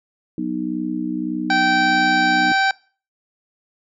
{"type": "chord", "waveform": "sine", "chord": "B major", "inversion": "second", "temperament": "just", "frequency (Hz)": [185.21, 246.9, 308.7], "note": ["F#3", "B3", "D#4"], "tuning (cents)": [2, 0, -14], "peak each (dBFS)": [-28, -26, -24], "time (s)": [0.38, 2.52], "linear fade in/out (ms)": 2}
{"type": "harmonic tone", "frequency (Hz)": 776, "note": "G5", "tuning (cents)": -18, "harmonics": [1, 2, 3, 4, 5, 6, 7, 9], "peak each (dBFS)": [-18, -18, -27, -36, -28, -29, -35, -39], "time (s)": [1.5, 2.71], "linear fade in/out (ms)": 2}
{"effects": ["noise-tail reverb RT60 0.4 s tail -23 dB re dry"]}